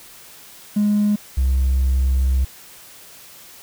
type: tone pair in turn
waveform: triangle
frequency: 207.7 / 65.42 Hz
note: G#3 / C2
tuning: 0 / 0 cents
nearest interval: octave + minor sixth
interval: 2000 cents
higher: first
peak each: -11 dBFS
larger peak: neither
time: 0.76-1.16 / 1.37-2.45 s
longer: second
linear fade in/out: 10 ms
effects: tanh soft clip ceiling -11 dBFS + white hiss -43 dBFS RMS until 3.62 s